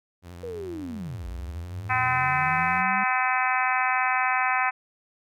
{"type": "tone with vibrato", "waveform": "sawtooth", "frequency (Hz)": 87.7, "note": "F2", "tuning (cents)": 8, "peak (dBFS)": -36, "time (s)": [0.22, 2.84], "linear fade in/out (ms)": 50, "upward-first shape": "sine", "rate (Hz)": 12, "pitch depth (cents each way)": 66}
{"type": "linear two-way sweep", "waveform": "sine", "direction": "down then up", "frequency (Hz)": [493.9, 53.2, 202.7], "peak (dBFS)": -32, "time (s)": [0.43, 3.04], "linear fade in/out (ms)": 5, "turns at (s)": 1.27}
{"type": "harmonic tone", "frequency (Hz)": 255.5, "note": "C4", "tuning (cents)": -41, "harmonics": [3, 4, 5, 6, 7, 8, 9, 10], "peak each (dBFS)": [-27, -28, -29, -30, -30, -31, -32, -32], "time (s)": [1.89, 4.71], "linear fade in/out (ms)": 20}
{"effects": []}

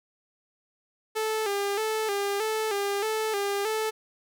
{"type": "tone with vibrato", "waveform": "sawtooth", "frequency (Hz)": 418.9, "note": "G#4", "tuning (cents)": 15, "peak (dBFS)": -22, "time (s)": [1.15, 3.91], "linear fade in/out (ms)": 20, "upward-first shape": "square", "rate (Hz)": 1.6, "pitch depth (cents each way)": 73, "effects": []}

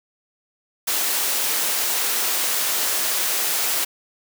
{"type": "high-pass noise", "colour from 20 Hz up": "white", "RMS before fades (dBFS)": -22, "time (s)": [0.87, 3.85], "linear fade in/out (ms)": 10, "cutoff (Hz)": 350, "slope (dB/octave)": 12, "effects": []}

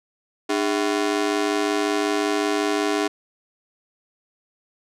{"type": "ring-modulated tone", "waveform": "sawtooth", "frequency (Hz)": 354.7, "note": "F4", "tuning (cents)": 27, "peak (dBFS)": -13, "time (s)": [0.49, 3.08], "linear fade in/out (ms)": 10, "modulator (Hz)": 52.7, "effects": ["low-pass 8000 Hz 12 dB/octave"]}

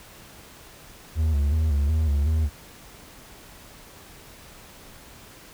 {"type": "tone with vibrato", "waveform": "triangle", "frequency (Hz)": 75.1, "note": "D2", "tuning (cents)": 39, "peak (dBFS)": -17, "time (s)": [1.15, 2.5], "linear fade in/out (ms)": 50, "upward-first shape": "square", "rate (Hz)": 2.7, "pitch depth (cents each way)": 87, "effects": ["pink hiss -47 dBFS RMS until 5.53 s"]}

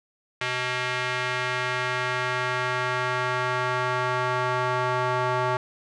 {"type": "tone with band-pass filter sweep", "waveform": "square", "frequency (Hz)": 125.9, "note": "B2", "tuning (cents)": 34, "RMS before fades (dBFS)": -26, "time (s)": [0.41, 5.57], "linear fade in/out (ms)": 2, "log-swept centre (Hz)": [2200, 1000], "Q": 1.3, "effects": ["resampled to 22050 Hz"]}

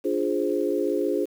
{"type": "chord", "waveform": "sine", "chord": "D half-diminished seventh", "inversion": "none", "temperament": "equal", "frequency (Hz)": [293.7, 349.2, 415.3, 523.3], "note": ["D4", "F4", "Ab4", "C5"], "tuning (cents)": [0, 0, 0, 0], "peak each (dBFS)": [-28, -27, -26, -29], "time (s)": [0.04, 1.26], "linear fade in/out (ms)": 20, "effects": ["8-bit"]}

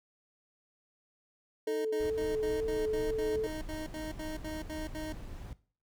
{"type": "tone bursts", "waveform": "25% pulse", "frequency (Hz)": 311.1, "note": "D#4", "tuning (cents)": 0, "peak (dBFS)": -34, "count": 14, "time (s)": [1.67, 5.126], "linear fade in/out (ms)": 5, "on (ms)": 180, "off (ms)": 72}
{"type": "tone with vibrato", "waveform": "sine", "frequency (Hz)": 438, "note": "A4", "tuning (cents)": -8, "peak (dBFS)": -29, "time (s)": [1.67, 3.47], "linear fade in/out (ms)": 5, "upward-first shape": "sine", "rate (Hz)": 2.3, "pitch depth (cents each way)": 19}
{"type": "noise", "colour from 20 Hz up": "brown", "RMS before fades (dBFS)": -43, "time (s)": [2, 5.53], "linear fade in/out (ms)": 2}
{"effects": ["noise-tail reverb RT60 0.4 s tail -18 dB re dry"]}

